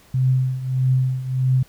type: tone with tremolo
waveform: sine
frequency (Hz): 129.6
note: C3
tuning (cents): -16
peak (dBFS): -13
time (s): 0.14-1.63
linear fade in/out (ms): 5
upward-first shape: triangle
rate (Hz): 1.6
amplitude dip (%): 80
effects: pink hiss -52 dBFS RMS until 1.68 s